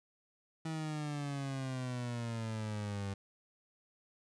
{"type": "exponential sweep", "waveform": "30% pulse", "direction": "down", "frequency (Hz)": [161.6, 97.8], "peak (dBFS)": -34, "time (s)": [0.65, 3.14], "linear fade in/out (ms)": 5, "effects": ["resampled to 22050 Hz"]}